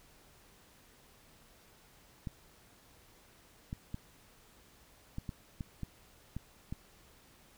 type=clicks; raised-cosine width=5 ms; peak=-26 dBFS; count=9; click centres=2.272 / 3.729 / 3.944 / 5.184 / 5.292 / 5.608 / 5.833 / 6.366 / 6.725 s; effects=pink hiss -62 dBFS RMS until 7.57 s